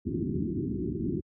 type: low-pass noise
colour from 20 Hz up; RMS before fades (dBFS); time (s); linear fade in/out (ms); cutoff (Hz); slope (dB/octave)
white; -30; 0.05-1.21; 20; 380; 96
effects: high-pass 80 Hz 12 dB/octave